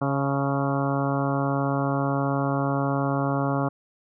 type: harmonic tone with a mistuned harmonic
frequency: 138.59 Hz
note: C#3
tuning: in tune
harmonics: 1 / 2 / 3 / 4 / 5 / 6 / 7 / 8 / 9 / 10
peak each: -26 / -27 / -34 / -31 / -32 / -34 / -38 / -33 / -37 / -37 dBFS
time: 0.01-3.69 s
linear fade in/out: 10 ms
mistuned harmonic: 6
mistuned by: +28 cents
effects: none